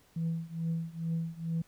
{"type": "tone with tremolo", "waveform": "sine", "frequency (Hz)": 164.81, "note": "E3", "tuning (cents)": 0, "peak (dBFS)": -26, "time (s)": [0.16, 1.62], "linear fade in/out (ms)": 5, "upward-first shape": "triangle", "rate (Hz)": 2.3, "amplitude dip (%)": 95, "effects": ["tanh soft clip ceiling -26 dBFS", "pink hiss -64 dBFS RMS until 1.67 s"]}